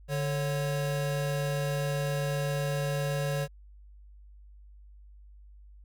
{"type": "tone pair together", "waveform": "square", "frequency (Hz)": [146.4, 552.7], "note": ["D3", "C#5"], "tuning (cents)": [-5, -5], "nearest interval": "octave + major seventh", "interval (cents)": 2300, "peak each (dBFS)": [-30, -34], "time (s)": [0.08, 3.48], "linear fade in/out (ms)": 50, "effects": ["added 50 Hz sine -49 dBFS peak until 5.84 s"]}